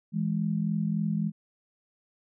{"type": "tone pair together", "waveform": "sine", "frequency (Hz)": [164.19, 207.7], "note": ["E3", "G#3"], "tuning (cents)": [-7, 0], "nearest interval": "major third", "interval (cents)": 407, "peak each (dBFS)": -28, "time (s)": [0.12, 1.32], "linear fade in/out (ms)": 50, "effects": []}